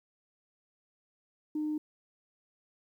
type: tone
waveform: sine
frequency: 304.5 Hz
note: D#4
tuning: 37 cents flat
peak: -29 dBFS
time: 1.55-1.78 s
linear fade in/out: 5 ms
effects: tanh soft clip ceiling -26 dBFS + 11-bit